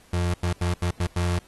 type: tone bursts at uneven times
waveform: 35% pulse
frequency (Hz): 87.9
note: F2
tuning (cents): +12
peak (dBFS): -20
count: 6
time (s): 0.13-0.34 / 0.43-0.53 / 0.61-0.74 / 0.82-0.91 / 1-1.07 / 1.16-1.39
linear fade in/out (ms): 5
effects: pink hiss -55 dBFS RMS until 1.47 s + AAC 32 kbps